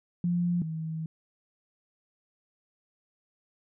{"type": "tone pair in turn", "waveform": "sine", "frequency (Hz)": [174.61, 160.04], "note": ["F3", "D#3"], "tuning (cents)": [0, 49], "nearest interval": "major second", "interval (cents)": 151, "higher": "first", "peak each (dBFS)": [-24, -31], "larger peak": "first", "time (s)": [[0.24, 0.62], [0.62, 1.06]], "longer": "second", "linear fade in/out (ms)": 2, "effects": []}